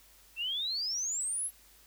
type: exponential sweep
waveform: sine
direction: up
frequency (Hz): 2637 to 11470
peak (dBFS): -31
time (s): 0.36-1.51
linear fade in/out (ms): 50
effects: added 50 Hz sine -65 dBFS peak until 1.86 s + white hiss -60 dBFS RMS until 1.86 s